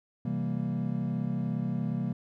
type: chord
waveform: triangle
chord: C dominant seventh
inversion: none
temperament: equal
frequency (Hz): 130.81 / 164.81 / 196 / 233.1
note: C3 / E3 / G3 / Bb3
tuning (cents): 0 / 0 / 0 / 0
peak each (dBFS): -32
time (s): 0.25-2.13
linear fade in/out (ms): 5
effects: none